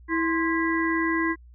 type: harmonic tone with a mistuned harmonic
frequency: 327.4 Hz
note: E4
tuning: 12 cents flat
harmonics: 1 / 3 / 5 / 6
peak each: -24 / -29 / -31 / -28 dBFS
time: 0.08-1.36 s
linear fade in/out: 50 ms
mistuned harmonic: 3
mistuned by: +110 cents
effects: added 60 Hz sine -46 dBFS peak until 1.54 s